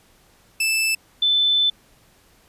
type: tone pair in turn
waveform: sawtooth / sine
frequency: 2637 / 3520 Hz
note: E7 / A7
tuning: 0 / 0 cents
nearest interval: perfect fourth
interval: 500 cents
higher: second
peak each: -15 / -15 dBFS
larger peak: neither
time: 0.6-0.95 / 1.22-1.7 s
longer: second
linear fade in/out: 5 ms
effects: pink hiss -56 dBFS RMS until 2.48 s + resampled to 32000 Hz